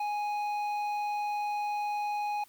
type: tone with tanh clipping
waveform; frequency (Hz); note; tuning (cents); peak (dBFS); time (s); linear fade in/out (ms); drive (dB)
sine; 830.6; G#5; 0; -31; 0-2.44; 5; 9
effects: white hiss -60 dBFS RMS until 2.48 s